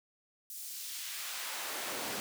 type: noise with high-pass filter sweep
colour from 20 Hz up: pink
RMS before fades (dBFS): -40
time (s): 0.5-2.2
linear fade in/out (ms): 0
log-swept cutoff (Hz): 8800 to 220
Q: 0.71
effects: none